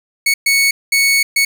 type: tone bursts at uneven times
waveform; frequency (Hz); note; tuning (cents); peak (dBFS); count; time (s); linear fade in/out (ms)
sawtooth; 2217; C#7; 0; -7; 4; 0.26-0.34 / 0.46-0.71 / 0.92-1.23 / 1.36-1.45; 5
effects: none